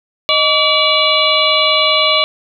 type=harmonic tone with a mistuned harmonic; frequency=575 Hz; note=D5; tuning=37 cents flat; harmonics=1 / 2 / 4 / 5 / 6 / 7; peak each=-17 / -17 / -17 / -17 / -17 / -17 dBFS; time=0.29-2.24 s; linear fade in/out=0 ms; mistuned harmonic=1; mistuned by=+130 cents; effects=none